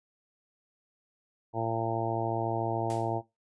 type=harmonic tone; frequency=113.8 Hz; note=A#2; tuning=41 cents flat; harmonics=1 / 2 / 3 / 4 / 5 / 6 / 7 / 8; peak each=-35 / -41 / -35 / -37 / -39 / -35 / -36 / -36 dBFS; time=1.53-3.22 s; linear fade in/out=50 ms
type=noise with exponential decay; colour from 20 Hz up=white; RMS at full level=-41 dBFS; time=2.9-3.18 s; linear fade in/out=0 ms; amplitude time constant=60 ms
effects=noise-tail reverb RT60 0.2 s tail -17 dB re dry + resampled to 22050 Hz